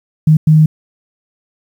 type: tone bursts at uneven times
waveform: sine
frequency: 155.56 Hz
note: D#3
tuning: in tune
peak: -4 dBFS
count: 2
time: 0.27-0.37 / 0.47-0.66 s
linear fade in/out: 5 ms
effects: 7-bit